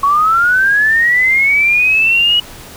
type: linear sweep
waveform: sine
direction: up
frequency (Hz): 1100 to 2926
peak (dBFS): -8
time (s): 0.03-2.4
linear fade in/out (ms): 5
effects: pink hiss -34 dBFS RMS until 2.76 s